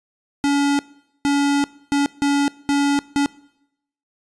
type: tone bursts at uneven times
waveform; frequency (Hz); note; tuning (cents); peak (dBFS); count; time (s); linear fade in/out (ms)
square; 283.7; C#4; +40; -16; 6; 0.44-0.79 / 1.25-1.64 / 1.92-2.06 / 2.22-2.48 / 2.69-2.99 / 3.16-3.26; 0
effects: noise-tail reverb RT60 0.8 s tail -22 dB re dry + resampled to 22050 Hz